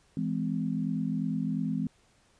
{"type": "chord", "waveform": "sine", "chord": "E augmented", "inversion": "none", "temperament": "equal with one note detuned", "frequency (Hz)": [164.81, 207.7, 256.2], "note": ["E3", "G#3", "B#3"], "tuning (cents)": [0, 0, -36], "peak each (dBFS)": -32, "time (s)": [0.17, 1.87], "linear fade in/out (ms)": 2, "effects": ["pink hiss -65 dBFS RMS until 2.39 s", "resampled to 22050 Hz"]}